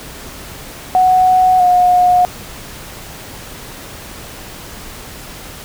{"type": "tone pair in turn", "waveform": "sine", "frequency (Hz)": [740, 721], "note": ["F#5", "F#5"], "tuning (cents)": [0, -45], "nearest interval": "unison", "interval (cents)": 45, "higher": "first", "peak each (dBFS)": -7, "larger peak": "neither", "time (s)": [[0.95, 1.6], [1.6, 2.25]], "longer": "neither", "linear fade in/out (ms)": 0, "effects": ["pink hiss -32 dBFS RMS until 5.64 s"]}